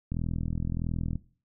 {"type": "click train", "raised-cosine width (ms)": 5, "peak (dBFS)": -19, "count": 44, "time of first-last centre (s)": [0.12, 1.156], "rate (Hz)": 41.5, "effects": ["noise-tail reverb RT60 0.4 s tail -18 dB re dry"]}